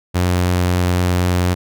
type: tone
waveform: sawtooth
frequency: 89.6 Hz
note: F2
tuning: 45 cents sharp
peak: -10 dBFS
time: 0.14-1.55 s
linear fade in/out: 20 ms
effects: none